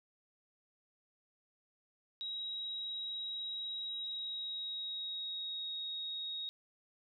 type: tone with pitch glide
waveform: sine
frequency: 3831 to 3763 Hz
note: A#7 to A#7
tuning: +47 to +16 cents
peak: -38 dBFS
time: 2.21-6.49 s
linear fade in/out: 0 ms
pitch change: -31 cents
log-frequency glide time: 3.79-5.74 s
effects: none